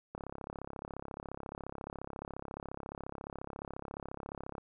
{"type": "click train", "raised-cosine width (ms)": 1, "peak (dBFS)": -27, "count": 153, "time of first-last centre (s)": [0.15, 4.581], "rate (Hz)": 34.3, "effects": []}